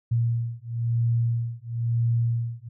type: beating tone pair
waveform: sine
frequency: 116.54 / 117.54 Hz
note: A#2 / A#2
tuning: 0 / +15 cents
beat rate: 1 Hz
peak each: -25 dBFS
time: 0.11-2.69 s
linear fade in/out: 10 ms
effects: none